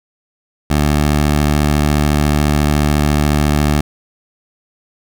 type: tone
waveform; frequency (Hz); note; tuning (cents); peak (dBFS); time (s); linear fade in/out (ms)
15% pulse; 74.1; D2; +16; -5; 0.7-3.81; 5
effects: none